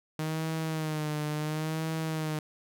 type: tone with vibrato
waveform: sawtooth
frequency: 155.4 Hz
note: D#3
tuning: 2 cents flat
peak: -26 dBFS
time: 0.19-2.39 s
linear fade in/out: 2 ms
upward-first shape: sine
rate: 0.72 Hz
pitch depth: 54 cents each way
effects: none